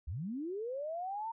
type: linear sweep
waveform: sine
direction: up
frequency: 60.3 to 927 Hz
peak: -36 dBFS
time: 0.07-1.32 s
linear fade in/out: 10 ms
effects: none